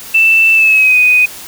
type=tone with pitch glide; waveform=sine; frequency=2658 to 2494 Hz; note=E7 to D#7; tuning=+14 to +3 cents; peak=-5 dBFS; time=0.14-1.26 s; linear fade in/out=10 ms; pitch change=-111 cents; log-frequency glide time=0.53-0.97 s; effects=white hiss -30 dBFS RMS until 1.47 s